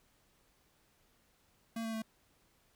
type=tone with pitch steps; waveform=square; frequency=227.4 / 224.4 / 221.4 Hz; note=A#3 / A3 / A3; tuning=-43 / +34 / +11 cents; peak=-37 dBFS; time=1.76-2.021 s; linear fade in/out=5 ms; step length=87 ms; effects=pink hiss -71 dBFS RMS until 2.75 s